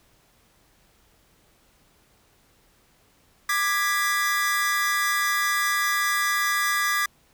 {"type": "chord", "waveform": "45% pulse", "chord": "G# diminished", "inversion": "second", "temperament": "equal with one note detuned", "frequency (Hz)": [1186.3, 1661.2, 1975.5], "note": ["D6", "G#6", "B6"], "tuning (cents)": [17, 0, 0], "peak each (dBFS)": -26, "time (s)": [3.49, 7.06], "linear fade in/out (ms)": 5, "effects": ["pink hiss -61 dBFS RMS until 7.33 s"]}